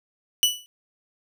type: tone with exponential decay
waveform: sawtooth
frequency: 2960 Hz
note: F#7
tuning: in tune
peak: -10 dBFS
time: 0.43-0.66 s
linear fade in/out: 0 ms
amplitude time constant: 50 ms
effects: none